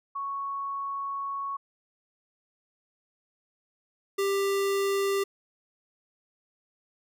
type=tone pair in turn; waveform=sine / square; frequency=1108.7 / 395.1 Hz; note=C#6 / G4; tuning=0 / +14 cents; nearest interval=octave + tritone; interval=1786 cents; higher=first; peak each=-30 / -25 dBFS; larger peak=second; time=0.15-1.57 / 4.18-5.24 s; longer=first; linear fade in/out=10 ms; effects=none